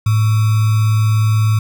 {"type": "tone with sample-and-hold", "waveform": "sine", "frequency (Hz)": 108.2, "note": "A2", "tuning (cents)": -29, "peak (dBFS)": -10, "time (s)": [0.06, 1.59], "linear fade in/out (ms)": 5, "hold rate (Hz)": 1225, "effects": []}